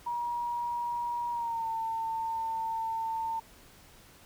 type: tone with pitch glide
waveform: sine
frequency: 954 to 900.5 Hz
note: A#5 to A5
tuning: +40 to +40 cents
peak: -30 dBFS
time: 0.06-3.4 s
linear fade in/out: 10 ms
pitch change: -100 cents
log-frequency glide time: 1.31-1.68 s
effects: pink hiss -56 dBFS RMS until 4.25 s